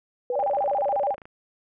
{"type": "tone with exponential decay", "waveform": "sine", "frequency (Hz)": 493.9, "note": "B4", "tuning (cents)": 0, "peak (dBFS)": -21, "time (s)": [0.3, 0.56], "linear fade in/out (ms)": 2, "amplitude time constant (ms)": 55}
{"type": "tone with vibrato", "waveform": "sine", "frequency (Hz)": 678, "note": "E5", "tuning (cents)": 49, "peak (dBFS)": -21, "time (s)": [0.32, 1.16], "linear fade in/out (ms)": 50, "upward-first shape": "square", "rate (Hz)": 14, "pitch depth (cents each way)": 290}
{"type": "click train", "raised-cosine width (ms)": 0.5, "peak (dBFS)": -29, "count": 24, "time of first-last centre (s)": [0.4, 1.255], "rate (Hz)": 26.9}
{"effects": []}